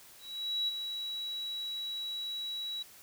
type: tone with ADSR envelope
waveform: sine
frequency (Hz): 3900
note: B7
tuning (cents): -23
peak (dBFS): -28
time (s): 0.19-2.83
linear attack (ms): 490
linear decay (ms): 21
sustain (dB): -7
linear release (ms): 9
effects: white hiss -55 dBFS RMS until 3.02 s